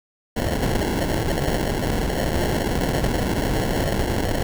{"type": "noise with sample-and-hold", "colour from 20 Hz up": "pink", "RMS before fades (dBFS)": -22, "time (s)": [0.36, 4.43], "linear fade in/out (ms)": 5, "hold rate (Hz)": 1225, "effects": []}